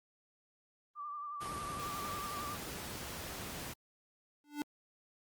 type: tone with vibrato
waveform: sine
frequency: 1174.7 Hz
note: D6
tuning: in tune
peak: -40 dBFS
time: 0.95-2.58 s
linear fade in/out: 50 ms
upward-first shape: sine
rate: 11 Hz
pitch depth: 41 cents each way
type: noise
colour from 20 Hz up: pink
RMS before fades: -43 dBFS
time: 1.4-3.74 s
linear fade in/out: 20 ms
type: tone with exponential growth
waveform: square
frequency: 293.7 Hz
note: D4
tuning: in tune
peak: -32 dBFS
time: 4.44-4.62 s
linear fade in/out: 1 ms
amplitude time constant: 39 ms
effects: high-pass 60 Hz 12 dB/octave + Opus 32 kbps